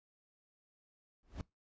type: noise with exponential growth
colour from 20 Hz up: brown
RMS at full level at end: -38 dBFS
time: 1.23-1.41 s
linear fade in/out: 1 ms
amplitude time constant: 39 ms
effects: noise-tail reverb RT60 0.2 s tail -22 dB re dry + resampled to 16000 Hz